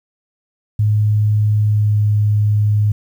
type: tone with pitch glide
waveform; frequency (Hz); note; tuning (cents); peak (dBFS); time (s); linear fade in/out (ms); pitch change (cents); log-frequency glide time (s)
sine; 105.8 to 104.89; G#2 to G#2; +33 to +18; -11; 0.79-2.92; 5; -15; 1.62-1.99
effects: 8-bit